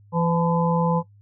harmonic tone with a mistuned harmonic, 168.4 Hz, E3, 37 cents sharp, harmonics 1 / 3 / 5 / 6, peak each -20 / -25 / -27 / -28 dBFS, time 0.12-1.03 s, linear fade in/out 50 ms, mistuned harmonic 5, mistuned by +45 cents, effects noise-tail reverb RT60 0.1 s tail -17 dB re dry + added 102 Hz sine -49 dBFS peak until 1.21 s

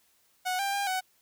sawtooth tone with pitch steps, 736 / 793 / 802 / 748 Hz, F#5 / G5 / G5 / F#5, -9 / +20 / +39 / +19 cents, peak -24 dBFS, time 0.45-1.01 s, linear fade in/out 20 ms, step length 140 ms, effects white hiss -67 dBFS RMS until 1.21 s

